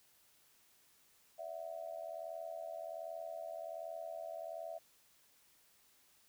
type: tone with amplitude modulation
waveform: sine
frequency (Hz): 659.3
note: E5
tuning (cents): 0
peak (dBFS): -38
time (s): 1.38-4.79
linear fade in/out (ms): 20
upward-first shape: sine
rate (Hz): 81.3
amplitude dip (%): 90
effects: white hiss -69 dBFS RMS until 6.28 s